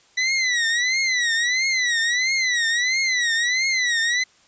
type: tone with vibrato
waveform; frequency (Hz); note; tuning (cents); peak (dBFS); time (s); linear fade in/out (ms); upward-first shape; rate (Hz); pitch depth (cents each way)
sawtooth; 1975.5; B6; 0; -15; 0.17-4.24; 10; triangle; 1.5; 160
effects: white hiss -56 dBFS RMS until 4.47 s + resampled to 16000 Hz